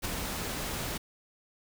pink noise with ADSR envelope, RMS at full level -30 dBFS, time 0.02-0.98 s, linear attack 34 ms, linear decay 4 ms, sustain -5 dB, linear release 11 ms, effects none

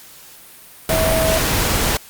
sine tone in noise, 646 Hz, E5, 35 cents flat, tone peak -17 dBFS, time 0.9-1.38 s, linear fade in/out 2 ms, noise pink, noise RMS -18 dBFS, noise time 0.89-1.97 s, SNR -2 dB, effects white hiss -42 dBFS RMS until 2.09 s + Opus 48 kbps

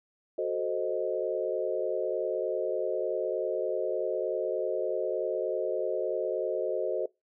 sine chord, F# diminished seventh, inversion none, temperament equal, 370 / 440 / 523.3 / 622.3 Hz, F#4 / A4 / C5 / Eb5, 0 / 0 / 0 / 0 cents, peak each -33 dBFS, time 0.38-7.06 s, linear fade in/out 5 ms, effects noise-tail reverb RT60 0.2 s tail -22 dB re dry

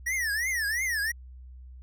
square tone with vibrato, 1869 Hz, A#6, 4 cents sharp, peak -27 dBFS, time 0.06-1.12 s, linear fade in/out 10 ms, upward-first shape triangle, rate 2.9 Hz, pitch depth 260 cents each way, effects added 63 Hz sine -43 dBFS peak until 1.82 s

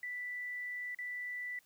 sine tone with dropouts, 1975.5 Hz, B6, in tune, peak -38 dBFS, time 0.03-1.59 s, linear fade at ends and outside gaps 2 ms, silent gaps 0.948-0.987 s, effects white hiss -69 dBFS RMS until 1.65 s

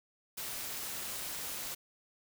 white noise with amplitude modulation, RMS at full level -38 dBFS, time 0.37-1.75 s, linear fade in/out 10 ms, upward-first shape sine, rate 218 Hz, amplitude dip 45%, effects none

